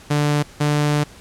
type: tone pair in turn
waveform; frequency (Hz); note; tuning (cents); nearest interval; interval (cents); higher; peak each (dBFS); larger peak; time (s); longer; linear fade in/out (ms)
sawtooth; 147.3 / 147.92; D3 / D3; +6 / +13; unison; 7; second; -12; neither; 0.1-0.43 / 0.6-1.04; second; 10
effects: pink hiss -44 dBFS RMS until 1.2 s + low-pass 10000 Hz 12 dB/octave